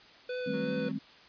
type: tone with vibrato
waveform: square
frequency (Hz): 496.4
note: B4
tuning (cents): +9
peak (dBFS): -34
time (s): 0.29-0.89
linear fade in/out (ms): 5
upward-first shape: triangle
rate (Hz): 2.8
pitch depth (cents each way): 21
type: chord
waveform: sine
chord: A half-diminished seventh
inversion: second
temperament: just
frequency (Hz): 158.4 / 198 / 220 / 264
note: Eb3 / G3 / A3 / C4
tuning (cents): +31 / +18 / 0 / +16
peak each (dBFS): -40 / -37 / -38 / -36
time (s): 0.46-0.99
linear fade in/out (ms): 10
type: tone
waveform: 25% pulse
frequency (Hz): 185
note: F#3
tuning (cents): 0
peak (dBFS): -38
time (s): 0.53-0.92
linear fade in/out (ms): 10
effects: white hiss -55 dBFS RMS until 1.28 s + resampled to 11025 Hz